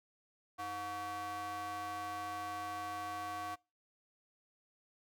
square ring-modulated tone, 203.4 Hz, G#3, 36 cents flat, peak -37 dBFS, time 0.58-3.56 s, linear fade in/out 20 ms, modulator 925 Hz, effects noise-tail reverb RT60 0.3 s tail -25 dB re dry

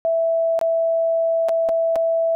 sine tone with dropouts, 659.3 Hz, E5, in tune, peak -16 dBFS, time 0.05-2.35 s, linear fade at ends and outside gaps 0 ms, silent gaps 0.591-0.613 / 1.486-1.492 / 1.688-1.692 / 1.957-1.961 s, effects none

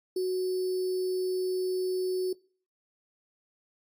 sine tone with sample-and-hold, 370 Hz, F#4, in tune, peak -26 dBFS, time 0.16-2.33 s, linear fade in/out 5 ms, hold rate 4900 Hz, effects noise-tail reverb RT60 0.5 s tail -25 dB re dry + AAC 64 kbps

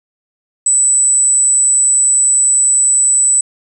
sine tone, 7970 Hz, B8, 15 cents sharp, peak -8 dBFS, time 0.66-3.41 s, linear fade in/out 5 ms, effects none

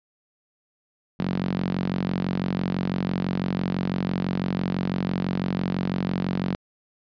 sawtooth tone with high-pass filter, 46 Hz, F#1, 9 cents flat, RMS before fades -26 dBFS, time 1.19-6.55 s, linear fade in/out 0 ms, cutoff 180 Hz, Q 3.5, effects resampled to 11025 Hz

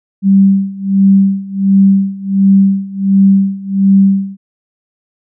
sine tone with tremolo, 195.2 Hz, G3, 7 cents flat, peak -3 dBFS, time 0.22-4.37 s, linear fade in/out 50 ms, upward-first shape sine, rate 1.4 Hz, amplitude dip 90%, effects none

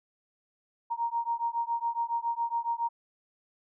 sine beating tone pair, 930 / 937.2 Hz, A#5 / A#5, -4 / +9 cents, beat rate 7.2 Hz, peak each -31 dBFS, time 0.9-2.89 s, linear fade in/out 20 ms, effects none

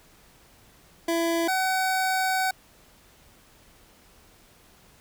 25% pulse tone pair in turn, 334.3 / 754.8 Hz, E4 / F#5, +24 / +34 cents, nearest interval octave + major second, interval 1410 cents, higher second, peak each -19 dBFS, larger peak neither, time 1.08-1.48 / 1.48-2.51 s, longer second, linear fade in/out 5 ms, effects pink hiss -56 dBFS RMS until 5 s

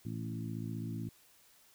harmonic tone with a mistuned harmonic, 55.8 Hz, A1, 25 cents sharp, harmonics 2 / 3 / 4 / 5 / 6, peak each -40 / -43 / -43 / -46 / -49 dBFS, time 0.05-1.09 s, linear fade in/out 5 ms, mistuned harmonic 2, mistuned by +27 cents, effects white hiss -64 dBFS RMS until 1.74 s

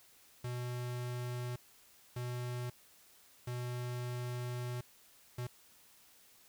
square tone bursts at uneven times, 123 Hz, B2, 7 cents flat, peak -38 dBFS, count 4, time 0.44-1.56 / 2.16-2.7 / 3.47-4.81 / 5.38-5.47 s, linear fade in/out 5 ms, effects white hiss -63 dBFS RMS until 6.48 s

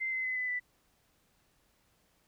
sine tone with pitch steps, 2077 / 2053 / 2030 / 2006 / 1983.2 Hz, C7 / C7 / B6 / B6 / B6, -13 / -33 / +47 / +26 / +7 cents, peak -31 dBFS, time 0-0.6 s, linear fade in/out 20 ms, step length 120 ms, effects pink hiss -71 dBFS RMS until 2.27 s

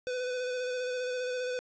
square tone with vibrato, 501 Hz, B4, 25 cents sharp, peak -32 dBFS, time 0.07-1.59 s, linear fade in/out 0 ms, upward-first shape square, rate 15 Hz, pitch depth 19 cents each way, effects resampled to 16000 Hz + 10-bit

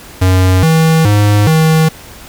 square tone with pitch steps, 92.7 / 161 / 103.7 / 159.1 Hz, F#2 / E3 / G#2 / D#3, +4 / -41 / -2 / +39 cents, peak -7 dBFS, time 0.21-1.89 s, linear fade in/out 10 ms, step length 420 ms, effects pink hiss -34 dBFS RMS until 2.28 s

